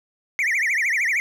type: tone with vibrato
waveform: triangle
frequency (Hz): 2061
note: C7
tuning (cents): -27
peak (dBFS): -17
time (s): 0.39-1.2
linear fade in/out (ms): 0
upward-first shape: triangle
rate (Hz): 13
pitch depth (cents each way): 280
effects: none